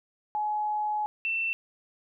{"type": "tone pair in turn", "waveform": "sine", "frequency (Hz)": [845, 2683], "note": ["G#5", "E7"], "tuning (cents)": [30, 30], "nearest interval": "octave + minor sixth", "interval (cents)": 2000, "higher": "second", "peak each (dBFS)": -26, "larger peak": "neither", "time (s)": [[0.35, 1.06], [1.25, 1.53]], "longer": "first", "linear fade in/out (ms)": 0, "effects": []}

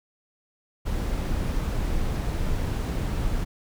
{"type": "noise", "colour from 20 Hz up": "brown", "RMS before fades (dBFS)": -26, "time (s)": [0.85, 3.45], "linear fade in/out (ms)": 20, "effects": []}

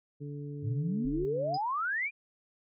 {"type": "harmonic tone", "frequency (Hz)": 144.6, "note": "D3", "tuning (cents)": -27, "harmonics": [1, 2, 3], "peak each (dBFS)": [-38, -44, -46], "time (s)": [0.2, 1.58], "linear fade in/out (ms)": 20}
{"type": "exponential sweep", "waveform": "sine", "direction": "up", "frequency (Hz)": [99.7, 2472], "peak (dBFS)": -29, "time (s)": [0.62, 2.11], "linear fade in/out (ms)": 50}
{"type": "tone", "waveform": "sine", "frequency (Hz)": 41.2, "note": "E1", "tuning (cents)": 0, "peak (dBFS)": -38, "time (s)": [1.05, 1.25], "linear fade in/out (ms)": 0}
{"type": "tone with exponential decay", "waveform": "sine", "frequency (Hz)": 4980, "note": "D#8", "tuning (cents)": 1, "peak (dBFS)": -35, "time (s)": [1.54, 1.62], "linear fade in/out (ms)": 5, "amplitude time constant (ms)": 17}
{"effects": []}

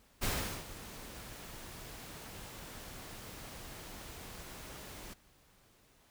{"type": "noise with ADSR envelope", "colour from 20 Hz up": "pink", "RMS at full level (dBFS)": -33, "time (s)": [0.21, 5.14], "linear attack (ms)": 24, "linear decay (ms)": 400, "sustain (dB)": -15, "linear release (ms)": 10, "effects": ["pink hiss -66 dBFS RMS until 6.1 s"]}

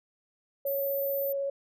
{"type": "tone with vibrato", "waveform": "sine", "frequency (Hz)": 554.4, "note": "C#5", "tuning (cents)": 0, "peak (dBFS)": -28, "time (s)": [0.65, 1.5], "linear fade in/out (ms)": 5, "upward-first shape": "sine", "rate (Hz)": 16, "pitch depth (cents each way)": 8}
{"type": "tone", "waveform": "sine", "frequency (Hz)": 14080, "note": "A9", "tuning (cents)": 0, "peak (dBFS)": -33, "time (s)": [0.66, 1.33], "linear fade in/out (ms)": 10}
{"effects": []}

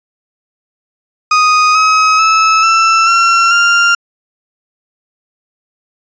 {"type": "tone with pitch steps", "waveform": "35% pulse", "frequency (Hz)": [1244.5, 1272.9, 1301.9, 1331.5, 1361.8, 1392.9], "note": ["D#6", "D#6", "E6", "E6", "F6", "F6"], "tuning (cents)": [0, 39, -22, 17, -44, -5], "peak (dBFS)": -5, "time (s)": [1.31, 3.95], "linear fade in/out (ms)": 5, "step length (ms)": 440, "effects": ["resampled to 16000 Hz"]}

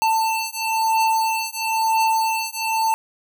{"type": "beating tone pair", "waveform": "square", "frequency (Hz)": [890, 891], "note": ["A5", "A5"], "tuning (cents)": [20, 22], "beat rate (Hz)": 1, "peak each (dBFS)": -22, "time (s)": [0.02, 2.94], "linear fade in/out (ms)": 0, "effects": []}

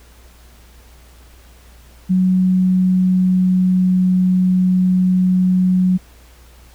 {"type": "tone with pitch glide", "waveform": "sine", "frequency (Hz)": [185, 183.83], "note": ["F#3", "F#3"], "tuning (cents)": [0, -11], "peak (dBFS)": -11, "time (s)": [2.09, 5.98], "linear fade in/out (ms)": 20, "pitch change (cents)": -11, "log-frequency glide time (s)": [2.35, 4.04], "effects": ["added 60 Hz sine -43 dBFS peak until 6.74 s", "pink hiss -49 dBFS RMS until 6.74 s"]}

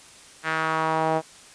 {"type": "tone with band-pass filter sweep", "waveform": "sawtooth", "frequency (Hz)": 159.5, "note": "D#3", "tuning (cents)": 43, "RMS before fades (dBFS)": -24, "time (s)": [0.43, 1.22], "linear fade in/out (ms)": 50, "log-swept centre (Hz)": [1700, 680], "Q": 2.2, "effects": ["white hiss -48 dBFS RMS until 1.54 s", "resampled to 22050 Hz"]}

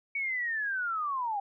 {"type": "linear sweep", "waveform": "sine", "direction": "down", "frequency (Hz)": [2256, 780], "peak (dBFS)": -29, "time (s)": [0.15, 1.4], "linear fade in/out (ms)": 5, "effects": []}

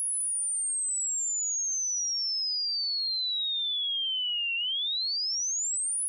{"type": "exponential two-way sweep", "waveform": "sine", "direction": "down then up", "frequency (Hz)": [10548, 2714, 10548], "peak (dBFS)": -27, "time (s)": [0, 6.08], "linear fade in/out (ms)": 0, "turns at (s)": 4.55, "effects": []}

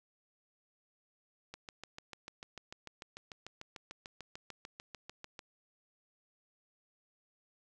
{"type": "click train", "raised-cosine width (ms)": 0.2, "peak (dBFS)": -28, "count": 27, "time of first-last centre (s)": [1.54, 5.392], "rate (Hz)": 6.75, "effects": []}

